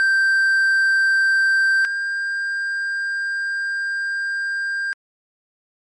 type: tone pair in turn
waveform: triangle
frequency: 1568 / 1595.4 Hz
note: G6 / G6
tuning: 0 / +30 cents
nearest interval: unison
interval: 30 cents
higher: second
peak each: -12 / -19 dBFS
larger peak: first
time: 0-1.85 / 1.85-4.93 s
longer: second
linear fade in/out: 0 ms
effects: MP3 48 kbps